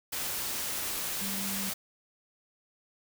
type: tone in noise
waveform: sine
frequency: 196 Hz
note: G3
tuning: in tune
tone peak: -37 dBFS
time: 1.21-1.7 s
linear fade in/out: 10 ms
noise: white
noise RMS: -34 dBFS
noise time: 0.12-1.74 s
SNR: -6 dB
effects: none